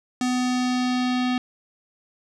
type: tone with low-pass filter sweep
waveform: square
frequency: 250.6 Hz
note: B3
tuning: 25 cents sharp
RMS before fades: -23 dBFS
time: 0.21-1.38 s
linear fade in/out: 2 ms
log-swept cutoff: 7200 to 3600 Hz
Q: 1.7
effects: none